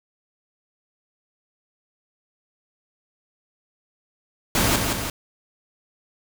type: noise with echo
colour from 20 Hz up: pink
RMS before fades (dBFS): -20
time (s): 4.55-4.76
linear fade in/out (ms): 2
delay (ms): 170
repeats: 2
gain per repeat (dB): -4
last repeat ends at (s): 5.1
effects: none